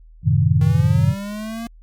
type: chord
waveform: sine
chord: F# diminished seventh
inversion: none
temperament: equal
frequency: 92.5 / 110 / 130.81 / 155.56 Hz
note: F#2 / A2 / C3 / Eb3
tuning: 0 / 0 / 0 / 0 cents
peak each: -19 / -19 / -18 / -18 dBFS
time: 0.23-1.15 s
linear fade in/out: 50 ms
type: linear sweep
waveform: square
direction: up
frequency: 155.5 to 233.6 Hz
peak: -27 dBFS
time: 0.61-1.67 s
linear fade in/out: 2 ms
effects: added 40 Hz sine -42 dBFS peak until 1.82 s + Opus 48 kbps